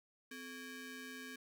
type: ring-modulated tone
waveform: sawtooth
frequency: 691 Hz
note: F5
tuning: 19 cents flat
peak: -40 dBFS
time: 0.31-1.36 s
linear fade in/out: 5 ms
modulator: 949 Hz
effects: none